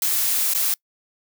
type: noise with dropouts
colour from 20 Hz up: blue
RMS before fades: -21 dBFS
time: 0.02-0.74 s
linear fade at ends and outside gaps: 2 ms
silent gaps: 0.537-0.548 s
effects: noise-tail reverb RT60 0.1 s tail -26 dB re dry